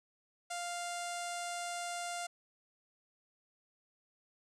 sawtooth tone with low-pass filter, 698.5 Hz, F5, in tune, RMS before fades -40 dBFS, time 0.5-2.27 s, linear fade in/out 10 ms, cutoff 8400 Hz, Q 2.9, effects none

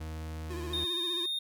40% pulse tone with pitch glide, 79 to 77.24 Hz, D#2 to D#2, +27 to -12 cents, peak -36 dBFS, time 0-0.85 s, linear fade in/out 10 ms, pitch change -39 cents, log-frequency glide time 0.47-0.63 s
square tone with vibrato, 349.2 Hz, F4, in tune, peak -39 dBFS, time 0.5-1.26 s, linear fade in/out 5 ms, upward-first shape sine, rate 15 Hz, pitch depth 67 cents each way
triangle tone, 3677 Hz, A#7, 24 cents flat, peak -29 dBFS, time 0.73-1.39 s, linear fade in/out 5 ms
effects none

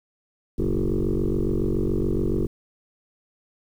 sine tone with frequency modulation, 174.61 Hz, F3, in tune, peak -19 dBFS, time 0.58-2.47 s, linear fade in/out 10 ms, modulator 47.1 Hz, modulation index 5, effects tanh soft clip ceiling -16 dBFS + 9-bit

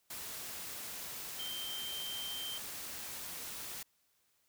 sine tone in noise, 3136 Hz, G7, in tune, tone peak -40 dBFS, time 1.39-2.58 s, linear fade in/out 5 ms, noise white, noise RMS -44 dBFS, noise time 0.1-3.83 s, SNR +1 dB, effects white hiss -75 dBFS RMS until 4.48 s

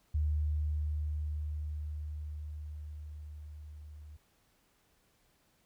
sine tone with level ramp, 75.5 Hz, D2, 48 cents sharp, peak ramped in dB -27 to -47 dBFS, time 0.14-4.17 s, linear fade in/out 10 ms, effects pink hiss -71 dBFS RMS until 5.65 s

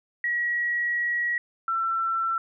sine tone pair in turn, 1914 / 1343.7 Hz, A#6 / E6, +45 / +33 cents, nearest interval tritone, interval 612 cents, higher first, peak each -23 dBFS, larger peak neither, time 0.24-1.38 / 1.68-2.38 s, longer first, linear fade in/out 2 ms, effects none

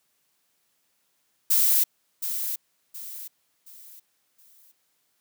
violet noise with echo, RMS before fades -20 dBFS, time 1.5-1.84 s, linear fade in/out 10 ms, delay 720 ms, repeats 4, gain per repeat -9 dB, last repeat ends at 4.72 s, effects white hiss -71 dBFS RMS until 5.2 s + high-pass 100 Hz 12 dB/octave

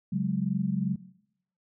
sine chord, C# suspended fourth, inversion none, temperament equal, 138.59 / 185 / 207.7 Hz, C#3 / F#3 / G#3, 0 / 0 / 0 cents, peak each -32 / -27 / -30 dBFS, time 0.12-0.96 s, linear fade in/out 10 ms, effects noise-tail reverb RT60 0.7 s tail -17 dB re dry

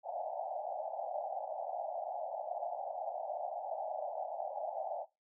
white band-pass noise, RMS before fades -40 dBFS, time 0.03-5.06 s, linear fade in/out 50 ms, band 580 to 820 Hz, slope 96 dB/octave, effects noise-tail reverb RT60 0.2 s tail -17 dB re dry

